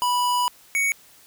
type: tone pair in turn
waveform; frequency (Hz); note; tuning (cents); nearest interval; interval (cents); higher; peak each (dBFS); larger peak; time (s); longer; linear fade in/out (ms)
square; 983 / 2232; B5 / C#7; -8 / +11; octave + major second; 1419; second; -20 / -20; neither; 0.02-0.48 / 0.75-0.92; first; 0
effects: white hiss -52 dBFS RMS until 1.26 s